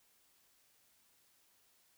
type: silence
effects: white hiss -71 dBFS RMS until 1.97 s